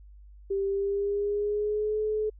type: tone with pitch glide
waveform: sine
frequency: 393.1 to 428.7 Hz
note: G4 to A4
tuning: +5 to -45 cents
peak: -25 dBFS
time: 0.5-2.3 s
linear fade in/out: 10 ms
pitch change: +150 cents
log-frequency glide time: 0.66-2 s
effects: added 50 Hz sine -47 dBFS peak until 2.39 s